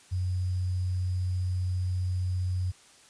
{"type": "tone with sample-and-hold", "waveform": "sine", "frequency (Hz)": 91.5, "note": "F#2", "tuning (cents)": -19, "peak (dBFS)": -26, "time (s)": [0.11, 2.72], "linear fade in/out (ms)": 20, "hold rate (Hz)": 4900, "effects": ["white hiss -56 dBFS RMS until 3.09 s", "resampled to 22050 Hz"]}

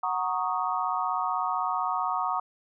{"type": "chord", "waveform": "sine", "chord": "D# minor seventh", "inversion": "first", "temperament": "equal", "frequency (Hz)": [740, 932.3, 1108.7, 1244.5], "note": ["F#5", "A#5", "C#6", "D#6"], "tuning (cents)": [0, 0, 0, 0], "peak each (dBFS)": -31, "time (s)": [0.03, 2.4], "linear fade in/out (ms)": 5, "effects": []}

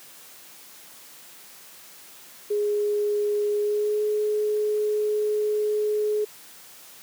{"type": "tone with pitch glide", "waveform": "sine", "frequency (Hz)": [415.3, 422.6], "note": ["G#4", "G#4"], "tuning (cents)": [0, 30], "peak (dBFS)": -21, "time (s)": [2.5, 6.25], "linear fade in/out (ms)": 10, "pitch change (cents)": 30, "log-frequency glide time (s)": [3.6, 4.01], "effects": ["white hiss -47 dBFS RMS until 7.02 s", "high-pass 150 Hz 12 dB/octave"]}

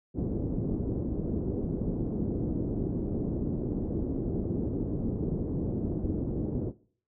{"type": "low-pass noise", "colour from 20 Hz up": "white", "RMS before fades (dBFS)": -31, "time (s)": [0.14, 6.73], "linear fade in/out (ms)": 50, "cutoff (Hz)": 360, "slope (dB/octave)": 24, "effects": ["noise-tail reverb RT60 0.5 s tail -20 dB re dry"]}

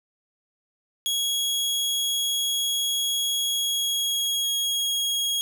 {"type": "tone with pitch glide", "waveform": "sawtooth", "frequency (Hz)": [3322, 3293], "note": ["G#7", "G#7"], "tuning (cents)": [0, -15], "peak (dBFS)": -20, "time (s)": [1.06, 5.41], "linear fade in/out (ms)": 0, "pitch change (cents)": -15, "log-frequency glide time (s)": [3.39, 4.9], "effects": []}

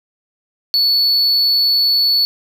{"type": "tone", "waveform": "triangle", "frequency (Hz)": 4435, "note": "C#8", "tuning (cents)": 0, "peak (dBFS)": -10, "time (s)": [0.74, 2.25], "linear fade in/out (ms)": 0, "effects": []}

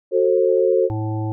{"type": "chord", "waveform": "sine", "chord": "F# diminished", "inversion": "none", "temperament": "just", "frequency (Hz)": [370, 444, 532.8], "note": ["F#4", "A4", "C5"], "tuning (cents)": [0, 16, 31], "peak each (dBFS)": -18, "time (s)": [0.11, 0.9], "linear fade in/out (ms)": 50}
{"type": "harmonic tone", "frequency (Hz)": 108.7, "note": "A2", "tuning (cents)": -21, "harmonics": [1, 3, 5, 7, 8], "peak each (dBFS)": [-22, -27, -36, -35, -35], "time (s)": [0.9, 1.32], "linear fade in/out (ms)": 0}
{"effects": []}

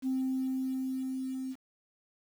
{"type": "tone with level ramp", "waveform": "sine", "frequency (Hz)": 261.6, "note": "C4", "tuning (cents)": 0, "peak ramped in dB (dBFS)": [-26, -34], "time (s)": [0.02, 1.56], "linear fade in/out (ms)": 50, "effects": ["tanh soft clip ceiling -25 dBFS", "9-bit"]}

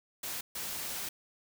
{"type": "noise bursts at uneven times", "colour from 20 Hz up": "white", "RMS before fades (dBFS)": -38, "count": 2, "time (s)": [[0.23, 0.41], [0.55, 1.09]], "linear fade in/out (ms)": 5, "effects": []}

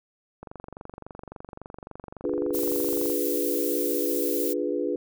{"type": "click train", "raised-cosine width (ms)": 1, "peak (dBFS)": -25, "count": 64, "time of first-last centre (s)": [0.43, 3.099], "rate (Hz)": 23.6}
{"type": "chord", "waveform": "sine", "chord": "D diminished seventh", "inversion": "none", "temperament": "equal", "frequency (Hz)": [293.7, 349.2, 415.3, 493.9], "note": ["D4", "F4", "Ab4", "Cb5"], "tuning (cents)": [0, 0, 0, 0], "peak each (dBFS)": -30, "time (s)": [2.24, 4.96], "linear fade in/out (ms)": 2}
{"type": "noise", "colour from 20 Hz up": "violet", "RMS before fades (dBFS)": -31, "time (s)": [2.53, 4.54], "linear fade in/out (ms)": 20}
{"effects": []}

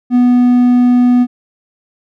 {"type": "tone", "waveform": "triangle", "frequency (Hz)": 246.2, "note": "B3", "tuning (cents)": -5, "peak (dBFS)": -4, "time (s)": [0.1, 1.27], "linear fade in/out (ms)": 50, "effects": []}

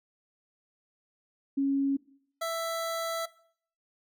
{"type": "tone pair in turn", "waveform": ["sine", "25% pulse"], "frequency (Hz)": [275.6, 661.8], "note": ["C#4", "E5"], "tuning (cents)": [-10, 7], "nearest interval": "octave + minor third", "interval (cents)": 1517, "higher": "second", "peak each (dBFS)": [-24, -26], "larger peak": "first", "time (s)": [[1.57, 1.97], [2.41, 3.26]], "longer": "second", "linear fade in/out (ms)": 10, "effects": ["noise-tail reverb RT60 0.6 s tail -20 dB re dry"]}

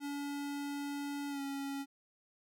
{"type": "tone with pitch glide", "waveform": "square", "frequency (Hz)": [285.2, 277.2], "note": ["C#4", "C#4"], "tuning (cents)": [49, 0], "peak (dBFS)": -38, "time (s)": [0, 1.86], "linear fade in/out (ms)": 50, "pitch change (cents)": -49, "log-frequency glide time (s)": [1.29, 1.41], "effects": []}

